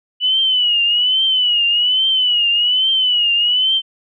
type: tone with vibrato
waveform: sine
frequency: 2960 Hz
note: F#7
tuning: in tune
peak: -12 dBFS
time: 0.2-3.82 s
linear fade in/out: 50 ms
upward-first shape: triangle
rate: 1.2 Hz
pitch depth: 110 cents each way
effects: none